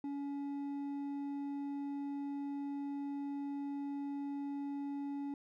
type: tone with hard clipping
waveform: sine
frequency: 282.3 Hz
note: C#4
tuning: 32 cents sharp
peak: -39 dBFS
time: 0.04-5.34 s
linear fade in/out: 2 ms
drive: 5 dB
effects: none